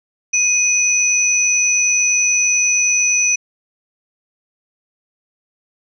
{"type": "tone pair together", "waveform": "sine", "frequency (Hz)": [2501, 5954], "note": ["D#7", "F#8"], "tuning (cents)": [8, 10], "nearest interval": "octave + minor third", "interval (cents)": 1502, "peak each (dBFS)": [-17, -14], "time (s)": [0.33, 3.36], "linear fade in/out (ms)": 10, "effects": []}